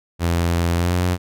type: tone with pitch glide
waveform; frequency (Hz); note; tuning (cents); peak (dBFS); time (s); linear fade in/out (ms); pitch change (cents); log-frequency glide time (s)
sawtooth; 85.3 to 89.44; F2 to F2; -40 to +42; -13; 0.19-1.18; 50; +82; 0.73-0.98
effects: none